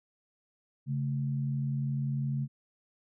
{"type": "tone pair together", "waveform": "sine", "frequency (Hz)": [138.59, 218.6], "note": ["C#3", "A3"], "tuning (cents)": [0, -11], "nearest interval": "minor sixth", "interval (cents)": 789, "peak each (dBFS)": [-29, -37], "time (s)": [0.86, 2.48], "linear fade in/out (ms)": 50, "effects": []}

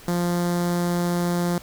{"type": "tone with notch filter", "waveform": "sawtooth", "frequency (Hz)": 174.61, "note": "F3", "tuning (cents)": 0, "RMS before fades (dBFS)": -23, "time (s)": [0.08, 1.58], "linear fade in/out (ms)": 2, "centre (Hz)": 2600, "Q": 1.1, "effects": ["pink hiss -45 dBFS RMS until 1.62 s"]}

